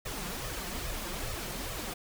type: noise with flanger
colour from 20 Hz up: pink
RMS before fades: -37 dBFS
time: 0.05-1.94 s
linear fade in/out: 10 ms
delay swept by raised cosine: 1.6 to 5.7 ms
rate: 2.4 Hz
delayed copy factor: +0.75
effects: none